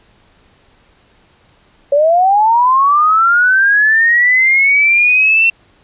sine linear sweep, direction up, 554.4 to 2714 Hz, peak -7 dBFS, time 1.92-5.5 s, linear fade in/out 5 ms, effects pink hiss -51 dBFS RMS until 5.83 s + resampled to 8000 Hz

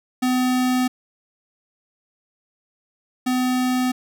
square tone pair in turn, 253.1 / 253.1 Hz, B3 / B3, +43 / +43 cents, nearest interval unison, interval 0 cents, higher neither, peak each -18 / -19 dBFS, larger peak first, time 0.22-0.88 / 3.26-3.92 s, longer neither, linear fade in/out 10 ms, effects none

